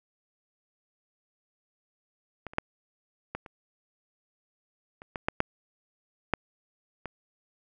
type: clicks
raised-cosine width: 0.5 ms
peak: -22 / -30 / -9 / -18 / -29 / -29 / -18 / -10 / -8 / -8 / -21 dBFS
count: 11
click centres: 2.467 / 2.535 / 2.584 / 3.35 / 3.462 / 5.019 / 5.158 / 5.285 / 5.404 / 6.337 / 7.057 s
effects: none